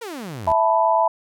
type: exponential sweep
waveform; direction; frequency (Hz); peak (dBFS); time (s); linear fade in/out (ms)
sawtooth; down; 493.9 to 69.4; -26; 0.01-0.53; 10
type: chord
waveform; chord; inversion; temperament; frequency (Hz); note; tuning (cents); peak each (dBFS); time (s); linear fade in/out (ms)
sine; E suspended fourth; none; equal; 659.3 / 880 / 987.8; E5 / A5 / B5; 0 / 0 / 0; -19; 0.47-1.08; 5
effects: none

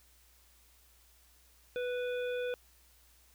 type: harmonic tone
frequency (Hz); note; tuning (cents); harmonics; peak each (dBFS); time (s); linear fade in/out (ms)
493.9; B4; 0; 1 / 3 / 5 / 7; -33 / -43 / -47 / -50; 1.76-2.54; 0
effects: added 60 Hz sine -65 dBFS peak until 3.34 s + white hiss -65 dBFS RMS until 3.34 s

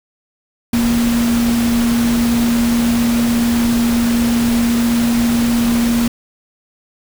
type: tone in noise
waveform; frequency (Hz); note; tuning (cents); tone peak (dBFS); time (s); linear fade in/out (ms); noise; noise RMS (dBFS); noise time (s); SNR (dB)
sine; 235.3; A#3; +16; -12; 0.73-6.08; 5; pink; -23; 0.73-6.08; +8
effects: none

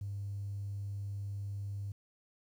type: tone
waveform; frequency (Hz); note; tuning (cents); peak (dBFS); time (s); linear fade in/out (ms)
triangle; 100; G2; +35; -33; 0.01-1.92; 5
effects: tanh soft clip ceiling -34 dBFS + 11-bit

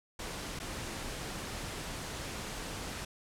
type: noise with dropouts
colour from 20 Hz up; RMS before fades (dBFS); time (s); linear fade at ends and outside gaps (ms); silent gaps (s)
pink; -40; 0.19-3.05; 5; 0.591-0.599
effects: low-pass 10000 Hz 12 dB/octave

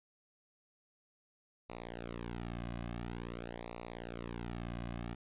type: tone with flanger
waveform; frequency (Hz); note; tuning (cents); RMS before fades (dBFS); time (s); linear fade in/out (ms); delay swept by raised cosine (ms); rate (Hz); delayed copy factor
sawtooth; 58.6; A#1; +10; -43; 1.69-5.15; 10; 0.62 to 2.22; 0.48; -0.95
effects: resampled to 8000 Hz

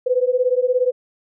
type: beating tone pair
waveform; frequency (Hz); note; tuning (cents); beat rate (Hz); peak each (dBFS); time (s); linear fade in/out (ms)
sine; 493.9 / 510.9; B4 / C5; 0 / -41; 17; -18; 0.06-0.92; 10
effects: none

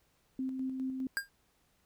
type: tone with tremolo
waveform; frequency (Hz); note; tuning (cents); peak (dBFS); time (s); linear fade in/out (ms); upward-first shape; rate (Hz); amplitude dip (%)
sine; 261.6; C4; 0; -32; 0.39-1.07; 2; square; 4.9; 35
type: tone with exponential decay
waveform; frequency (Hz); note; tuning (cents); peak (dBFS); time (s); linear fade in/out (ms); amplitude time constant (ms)
square; 1609; G6; +45; -27; 1.17-1.29; 0; 24
effects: pink hiss -72 dBFS RMS until 1.85 s

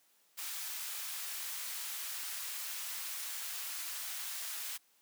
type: high-pass noise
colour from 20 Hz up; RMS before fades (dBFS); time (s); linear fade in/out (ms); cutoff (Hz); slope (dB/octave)
white; -41; 0.37-4.78; 20; 1100; 12
effects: white hiss -70 dBFS RMS until 5.01 s + high-pass 200 Hz 12 dB/octave

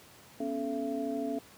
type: tone cluster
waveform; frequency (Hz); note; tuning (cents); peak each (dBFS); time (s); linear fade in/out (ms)
sine; 245.3 / 278.2 / 435.4 / 674; B3 / C#4 / A4 / E5; -12 / +6 / -18 / +38; -38 / -34 / -38 / -37; 0.4-1.39; 5
effects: pink hiss -55 dBFS RMS until 1.57 s + high-pass 100 Hz 12 dB/octave

